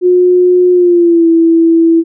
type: tone with pitch glide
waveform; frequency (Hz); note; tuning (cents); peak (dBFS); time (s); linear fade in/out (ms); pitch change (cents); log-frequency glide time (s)
sine; 360.4 to 330.5; F#4 to E4; -45 to +5; -4; 0.01-2.04; 50; -150; 0.72-1.28
effects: none